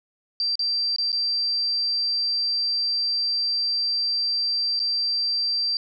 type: tone with dropouts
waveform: sine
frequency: 4700 Hz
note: D8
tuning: 1 cent sharp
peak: -21 dBFS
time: 0.4-5.77 s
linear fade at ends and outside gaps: 1 ms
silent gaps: 0.555-0.593 / 0.962-0.984 / 1.119-1.128 / 4.793-4.8 s
effects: none